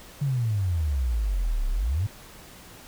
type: exponential two-way sweep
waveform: sine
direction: down then up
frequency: 146.83 to 32.7 to 110.3 Hz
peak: -22 dBFS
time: 0.21-2.07 s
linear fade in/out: 10 ms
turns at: 1.69 s
effects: pink hiss -47 dBFS RMS until 2.87 s

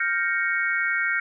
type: chord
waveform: sine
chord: G half-diminished seventh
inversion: third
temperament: equal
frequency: 1396.9 / 1568 / 1864.7 / 2217 Hz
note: F6 / G6 / Bb6 / Db7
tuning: 0 / 0 / 0 / 0 cents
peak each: -27 dBFS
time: 0-1.2 s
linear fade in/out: 5 ms
effects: none

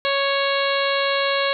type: harmonic tone with a mistuned harmonic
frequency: 554.4 Hz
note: C#5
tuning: in tune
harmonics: 1 / 2 / 3 / 4 / 5 / 6 / 7 / 8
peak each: -22 / -25 / -27 / -28 / -29 / -30 / -30 / -31 dBFS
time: 0.05-1.53 s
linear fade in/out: 0 ms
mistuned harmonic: 8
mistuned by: -71 cents
effects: none

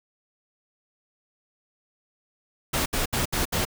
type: noise bursts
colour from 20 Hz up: pink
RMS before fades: -25 dBFS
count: 5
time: 2.73-3.652 s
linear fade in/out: 10 ms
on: 130 ms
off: 68 ms
effects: none

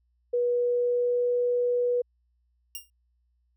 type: tone with pitch glide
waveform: sine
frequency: 485.3 to 488.1 Hz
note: B4 to B4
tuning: -30 to -20 cents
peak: -22 dBFS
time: 0.33-2.02 s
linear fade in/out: 10 ms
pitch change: +10 cents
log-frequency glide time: 0.52-1.3 s
type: tone with exponential decay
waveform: 5% pulse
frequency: 2805 Hz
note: F7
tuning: 7 cents sharp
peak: -22 dBFS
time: 2.75-2.9 s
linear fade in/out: 1 ms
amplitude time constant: 31 ms
effects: added 60 Hz sine -67 dBFS peak until 3.56 s

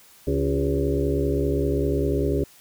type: harmonic tone with a mistuned harmonic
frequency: 70.2 Hz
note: C#2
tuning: 22 cents sharp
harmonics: 1 / 2 / 4 / 5 / 6 / 7 / 8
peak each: -26 / -28 / -27 / -30 / -25 / -33 / -33 dBFS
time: 0.27-2.44 s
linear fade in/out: 5 ms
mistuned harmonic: 6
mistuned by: -63 cents
effects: white hiss -52 dBFS RMS until 2.6 s

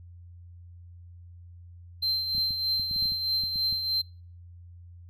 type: tone with tremolo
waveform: triangle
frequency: 4122 Hz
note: C8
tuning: 27 cents flat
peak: -22 dBFS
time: 2.02-4.02 s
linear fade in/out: 10 ms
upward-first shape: triangle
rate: 3.2 Hz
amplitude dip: 55%
type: clicks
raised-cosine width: 5 ms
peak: -30 dBFS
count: 12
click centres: 2.35 / 2.381 / 2.507 / 2.797 / 2.912 / 2.962 / 3.025 / 3.056 / 3.121 / 3.437 / 3.558 / 3.726 s
effects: noise-tail reverb RT60 0.4 s tail -24 dB re dry + added 87 Hz sine -45 dBFS peak until 5.09 s

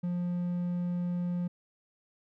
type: tone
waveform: triangle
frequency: 176.3 Hz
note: F3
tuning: 17 cents sharp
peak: -27 dBFS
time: 0.03-1.48 s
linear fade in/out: 10 ms
effects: none

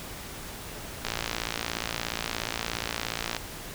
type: click train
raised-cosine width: 0.2 ms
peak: -11 dBFS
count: 133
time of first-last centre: 1.05-3.366 s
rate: 57 Hz
effects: pink hiss -40 dBFS RMS until 3.74 s

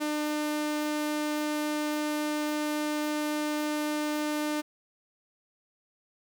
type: tone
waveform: sawtooth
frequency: 300.6 Hz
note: D4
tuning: 40 cents sharp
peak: -24 dBFS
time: 0-4.62 s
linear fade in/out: 20 ms
effects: none

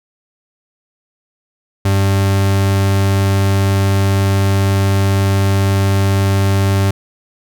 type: tone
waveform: 40% pulse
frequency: 98 Hz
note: G2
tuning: in tune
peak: -10 dBFS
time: 1.85-6.91 s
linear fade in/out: 5 ms
effects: none

